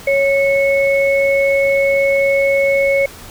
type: tone pair together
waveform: sine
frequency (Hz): 552.7 / 2200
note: C#5 / C#7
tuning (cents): -5 / -14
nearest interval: 2 octaves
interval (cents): 2391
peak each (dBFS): -12 / -17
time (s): 0.07-3.06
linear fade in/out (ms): 5
effects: pink hiss -36 dBFS RMS until 3.3 s